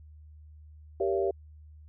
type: chord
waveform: sine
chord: G diminished seventh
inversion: none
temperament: just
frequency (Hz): 392 / 470.4 / 564.5 / 677.4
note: G4 / Bb4 / Db5 / Fb5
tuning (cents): 0 / +16 / +31 / +47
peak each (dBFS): -27 / -33 / -33 / -33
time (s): 1-1.31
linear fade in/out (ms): 5
effects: added 76 Hz sine -48 dBFS peak until 1.88 s